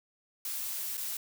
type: noise with dropouts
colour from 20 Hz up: blue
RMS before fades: -36 dBFS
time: 0.45-1.17 s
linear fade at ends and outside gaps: 2 ms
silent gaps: 0.972-0.977 s
effects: none